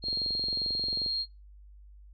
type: tone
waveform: sine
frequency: 4238 Hz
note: C8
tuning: 21 cents sharp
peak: -28 dBFS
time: 0.02-1.26 s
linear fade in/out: 50 ms
type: click train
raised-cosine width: 2 ms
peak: -29 dBFS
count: 24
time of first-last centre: 0.04-1.062 s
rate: 22.5 Hz
effects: noise-tail reverb RT60 0.2 s tail -21 dB re dry + added 50 Hz sine -49 dBFS peak until 2.13 s